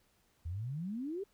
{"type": "exponential sweep", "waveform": "sine", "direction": "up", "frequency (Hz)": [77.78, 415.3], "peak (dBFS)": -36, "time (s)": [0.45, 1.24], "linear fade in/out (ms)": 10, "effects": ["pink hiss -72 dBFS RMS until 1.33 s"]}